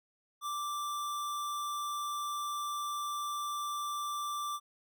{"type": "tone", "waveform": "square", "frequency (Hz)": 1174.7, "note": "D6", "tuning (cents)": 0, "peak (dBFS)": -35, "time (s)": [0.41, 4.6], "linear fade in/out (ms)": 50, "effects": []}